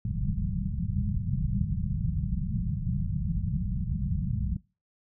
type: low-pass noise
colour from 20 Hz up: white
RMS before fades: -29 dBFS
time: 0.05-4.57 s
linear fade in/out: 5 ms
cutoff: 200 Hz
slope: 96 dB/octave
effects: noise-tail reverb RT60 0.3 s tail -22 dB re dry